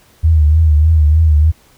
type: tone with vibrato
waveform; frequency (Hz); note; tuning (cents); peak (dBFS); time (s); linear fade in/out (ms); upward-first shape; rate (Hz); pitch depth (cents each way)
sine; 77.78; D#2; 0; -6; 0.23-1.52; 20; triangle; 3.3; 92
effects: pink hiss -49 dBFS RMS until 1.77 s